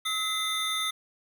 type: tone cluster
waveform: square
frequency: 1287 / 2046 / 3590 Hz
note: E6 / C7 / A7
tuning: -42 / -39 / +34 cents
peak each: -34 / -35 / -30 dBFS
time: 0.05-0.91 s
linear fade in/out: 10 ms
effects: none